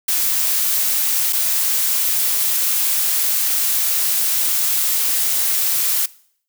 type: noise with dropouts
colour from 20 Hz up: blue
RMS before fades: -18 dBFS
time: 0.08-6.06 s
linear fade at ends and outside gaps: 5 ms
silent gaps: 1.326-1.33 s
effects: noise-tail reverb RT60 0.6 s tail -21 dB re dry